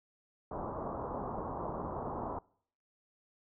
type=low-pass noise; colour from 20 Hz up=white; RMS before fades=-39 dBFS; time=0.51-2.39 s; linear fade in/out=5 ms; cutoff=1100 Hz; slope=48 dB/octave; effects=noise-tail reverb RT60 0.6 s tail -25 dB re dry